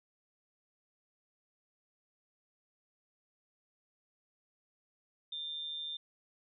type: tone with amplitude modulation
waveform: sine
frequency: 3600 Hz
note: A7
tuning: 39 cents sharp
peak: -35 dBFS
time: 5.32-5.97 s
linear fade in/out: 5 ms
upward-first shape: sine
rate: 153 Hz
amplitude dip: 60%
effects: none